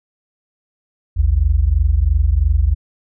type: tone pair together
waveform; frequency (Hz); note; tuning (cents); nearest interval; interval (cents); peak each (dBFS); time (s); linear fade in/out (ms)
sine; 55.44 / 78.4; A1 / D#2; +14 / +14; tritone; 600; -14; 1.16-2.75; 20
effects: none